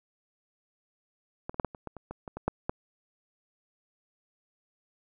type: clicks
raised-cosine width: 1 ms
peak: -20 / -30 / -12 / -15 / -28 / -23 / -28 / -24 / -25 / -23 / -12 / -14 dBFS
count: 12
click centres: 1.495 / 1.544 / 1.598 / 1.647 / 1.748 / 1.873 / 1.967 / 2.11 / 2.278 / 2.37 / 2.48 / 2.695 s
effects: none